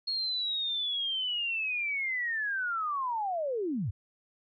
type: linear sweep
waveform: sine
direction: down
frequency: 4311 to 78.8 Hz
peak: -29 dBFS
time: 0.07-3.91 s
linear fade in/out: 10 ms
effects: none